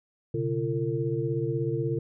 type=tone cluster; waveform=sine; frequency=125 / 141.4 / 340.6 / 452.7 Hz; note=B2 / C#3 / F4 / A4; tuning=+21 / +35 / -43 / +49 cents; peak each=-31 dBFS; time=0.34-1.99 s; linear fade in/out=5 ms; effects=none